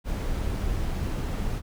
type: noise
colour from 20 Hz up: brown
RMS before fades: -28 dBFS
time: 0.04-1.62 s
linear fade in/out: 50 ms
effects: none